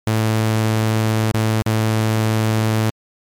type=tone with dropouts; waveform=sawtooth; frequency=110 Hz; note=A2; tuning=in tune; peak=-11 dBFS; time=0.07-2.9 s; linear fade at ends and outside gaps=0 ms; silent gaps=1.315-1.343 / 1.62-1.663 s; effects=MP3 96 kbps